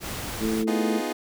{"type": "noise", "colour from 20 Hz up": "pink", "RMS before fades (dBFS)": -33, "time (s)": [0, 0.65], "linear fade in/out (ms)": 50}
{"type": "harmonic tone", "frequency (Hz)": 110.2, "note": "A2", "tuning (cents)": 3, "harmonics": [2, 3, 4], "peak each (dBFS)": [-25, -28, -30], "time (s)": [0.39, 1.02], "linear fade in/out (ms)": 50}
{"type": "chord", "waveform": "25% pulse", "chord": "F half-diminished seventh", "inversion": "second", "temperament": "equal", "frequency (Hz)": [246.9, 311.1, 349.2, 415.3], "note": ["Cb4", "Eb4", "F4", "Ab4"], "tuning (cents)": [0, 0, 0, 0], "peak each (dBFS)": [-29, -28, -29, -29], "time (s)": [0.67, 1.13], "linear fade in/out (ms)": 10}
{"effects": []}